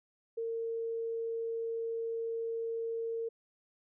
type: tone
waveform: sine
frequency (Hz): 457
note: A#4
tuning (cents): -34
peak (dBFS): -33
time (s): 0.37-3.29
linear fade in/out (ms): 10
effects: none